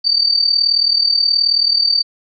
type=tone with amplitude modulation; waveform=sine; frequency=4607 Hz; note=D8; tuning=34 cents flat; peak=-8 dBFS; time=0.04-2.03 s; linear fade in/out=20 ms; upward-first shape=sine; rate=38.7 Hz; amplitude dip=75%; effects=none